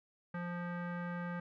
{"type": "tone with low-pass filter", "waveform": "square", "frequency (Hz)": 174.7, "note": "F3", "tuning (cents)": 1, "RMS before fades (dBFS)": -40, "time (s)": [0.34, 1.4], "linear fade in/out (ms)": 5, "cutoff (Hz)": 1600, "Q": 3.2, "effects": []}